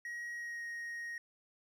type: tone with pitch glide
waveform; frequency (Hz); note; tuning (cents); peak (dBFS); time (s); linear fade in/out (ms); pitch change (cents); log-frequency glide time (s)
triangle; 1897 to 1874.1; A#6 to A#6; +30 to +9; -38; 0.05-1.18; 2; -21; 0.34-0.64
effects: none